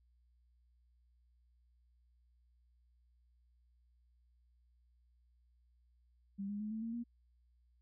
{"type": "tone with pitch steps", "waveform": "sine", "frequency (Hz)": [197.8, 205, 212.5, 220.2, 228.3, 236.6], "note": ["G3", "G#3", "G#3", "A3", "A#3", "A#3"], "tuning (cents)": [16, -22, 40, 2, -36, 26], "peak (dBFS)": -38, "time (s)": [6.38, 7.04], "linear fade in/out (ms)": 20, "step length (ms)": 110, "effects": ["added 60 Hz sine -68 dBFS peak until 7.81 s"]}